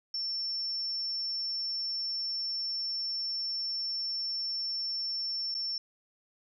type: tone with dropouts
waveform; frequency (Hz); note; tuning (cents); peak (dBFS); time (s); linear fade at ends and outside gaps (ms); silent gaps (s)
sine; 5410; E8; +44; -31; 0.14-5.78; 2; 5.543-5.549
effects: none